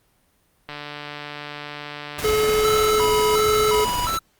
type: click train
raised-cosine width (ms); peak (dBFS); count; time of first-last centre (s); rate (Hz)
0.3; -17; 325; 0.69-2.894; 147
type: noise with tremolo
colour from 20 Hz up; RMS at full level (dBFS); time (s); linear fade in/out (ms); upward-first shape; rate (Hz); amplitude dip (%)
pink; -27; 2.18-4.18; 10; triangle; 20; 50
type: tone with pitch glide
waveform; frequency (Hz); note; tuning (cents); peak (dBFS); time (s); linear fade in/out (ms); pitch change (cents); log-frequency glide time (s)
square; 428.8 to 426.1; A4 to G#4; -45 to +44; -18; 2.24-3.85; 10; -11; 2.65-3.49
type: tone with vibrato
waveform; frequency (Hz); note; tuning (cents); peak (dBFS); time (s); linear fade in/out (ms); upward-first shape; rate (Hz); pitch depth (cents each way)
square; 1138; C#6; +45; -23; 2.64-4.19; 5; square; 1.4; 260
effects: pink hiss -63 dBFS RMS until 4.39 s + Opus 32 kbps